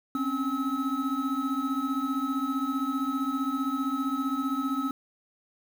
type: tone cluster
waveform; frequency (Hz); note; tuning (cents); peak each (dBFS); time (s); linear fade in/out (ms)
triangle; 261.5 / 276.8 / 1291; C4 / C#4 / E6; -1 / -2 / -37; -29 / -28 / -30; 0.15-4.91; 2
effects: 8-bit